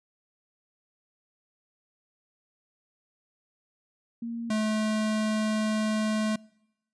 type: tone pair in turn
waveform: sine / square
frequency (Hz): 232.6 / 215.8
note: A#3 / A3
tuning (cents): -4 / -33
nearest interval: minor second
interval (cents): 129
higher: first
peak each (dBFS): -31 / -25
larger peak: second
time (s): 4.22-4.5 / 4.5-6.36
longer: second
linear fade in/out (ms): 5
effects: noise-tail reverb RT60 0.9 s tail -26 dB re dry + resampled to 22050 Hz